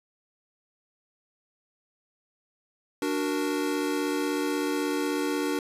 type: chord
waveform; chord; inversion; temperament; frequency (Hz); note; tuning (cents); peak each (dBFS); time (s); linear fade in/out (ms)
square; D augmented; none; equal; 293.7 / 370 / 466.2; D4 / F#4 / A#4; 0 / 0 / 0; -29 / -32 / -33; 3.02-5.59; 2
effects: resampled to 32000 Hz